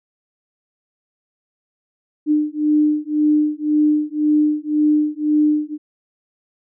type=beating tone pair; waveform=sine; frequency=300.4 / 302.3 Hz; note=D4 / D#4; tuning=+39 / -50 cents; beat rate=1.9 Hz; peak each=-17 dBFS; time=2.26-5.78 s; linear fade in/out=50 ms; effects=none